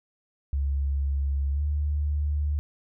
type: tone with pitch glide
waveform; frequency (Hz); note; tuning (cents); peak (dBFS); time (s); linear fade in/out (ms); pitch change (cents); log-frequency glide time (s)
sine; 69.5 to 73.63; C#2 to D2; +5 to +5; -23; 0.53-2.59; 0; +100; 1.52-1.62
effects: none